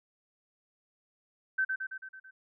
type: tone with echo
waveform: sine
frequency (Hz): 1541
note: G6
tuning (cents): -30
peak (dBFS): -25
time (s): 1.58-1.65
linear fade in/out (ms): 10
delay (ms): 110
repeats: 6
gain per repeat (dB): -4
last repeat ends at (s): 2.31
effects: none

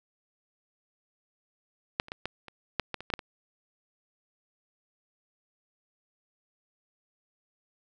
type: clicks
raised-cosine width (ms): 0.3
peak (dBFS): -9 / -30 / -19 / -16 / -28 / -10 / -16 / -24 / -17 / -9 / -25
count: 11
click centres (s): 1.999 / 2.084 / 2.119 / 2.256 / 2.483 / 2.797 / 2.943 / 3.006 / 3.102 / 3.138 / 3.192
effects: none

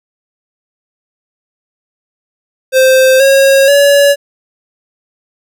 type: tone with pitch steps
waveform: square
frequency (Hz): 522 / 544.2 / 567.3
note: C5 / C#5 / C#5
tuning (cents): -4 / -32 / +40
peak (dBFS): -5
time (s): 2.72-4.16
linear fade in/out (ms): 50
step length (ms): 480
effects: none

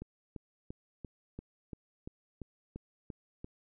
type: click train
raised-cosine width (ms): 3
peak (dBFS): -29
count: 11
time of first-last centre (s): 0.02-3.445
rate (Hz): 2.92
effects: none

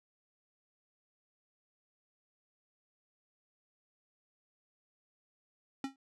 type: tone with exponential decay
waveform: square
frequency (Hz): 270.7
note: C#4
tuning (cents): -41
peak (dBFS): -32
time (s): 5.84-5.96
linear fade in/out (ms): 2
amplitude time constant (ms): 25
effects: low-pass 7000 Hz 12 dB/octave

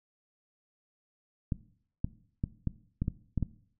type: clicks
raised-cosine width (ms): 5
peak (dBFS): -17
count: 8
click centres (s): 1.522 / 2.045 / 2.439 / 2.673 / 3.02 / 3.081 / 3.377 / 3.427
effects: noise-tail reverb RT60 0.6 s tail -18 dB re dry

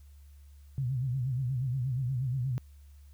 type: tone with vibrato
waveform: sine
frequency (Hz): 128.6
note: C3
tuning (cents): -30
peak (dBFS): -28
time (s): 0.78-2.58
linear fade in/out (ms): 0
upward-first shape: sine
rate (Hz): 8.4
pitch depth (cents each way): 120
effects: added 71 Hz sine -50 dBFS peak until 3.13 s + white hiss -69 dBFS RMS until 3.13 s

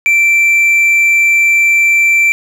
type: tone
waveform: triangle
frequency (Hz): 2343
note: D7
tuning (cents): -5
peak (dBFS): -5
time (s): 0.06-2.32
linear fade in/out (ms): 0
effects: none

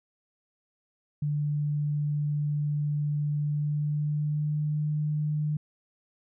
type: tone with pitch glide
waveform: sine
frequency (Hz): 147.6 to 150.79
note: D3 to D3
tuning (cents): +9 to +46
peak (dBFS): -25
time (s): 1.22-5.57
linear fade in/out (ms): 5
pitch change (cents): +37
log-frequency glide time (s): 3.4-4.86
effects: none

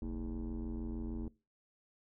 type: tone with frequency modulation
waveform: sine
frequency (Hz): 143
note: D3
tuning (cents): -46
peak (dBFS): -34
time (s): 0.02-1.28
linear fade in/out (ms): 2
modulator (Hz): 86.6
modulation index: 2.1
effects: noise-tail reverb RT60 0.3 s tail -23 dB re dry + tanh soft clip ceiling -36 dBFS

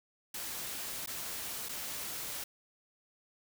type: noise with dropouts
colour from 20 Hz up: white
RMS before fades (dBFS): -40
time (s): 0.34-2.44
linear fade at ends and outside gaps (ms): 5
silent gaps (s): 1.061-1.073 / 1.687-1.691
effects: none

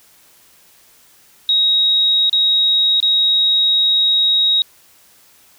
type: tone with dropouts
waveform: sine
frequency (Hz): 3791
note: A#7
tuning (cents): +28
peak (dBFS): -11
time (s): 1.49-4.62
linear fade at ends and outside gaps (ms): 1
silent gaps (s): 2.296-2.329 / 3.002-3.027
effects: white hiss -50 dBFS RMS until 5.58 s

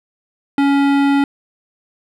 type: tone with hard clipping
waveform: sine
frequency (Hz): 280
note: C#4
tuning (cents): +18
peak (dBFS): -13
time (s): 0.58-1.24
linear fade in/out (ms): 2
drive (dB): 17
effects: none

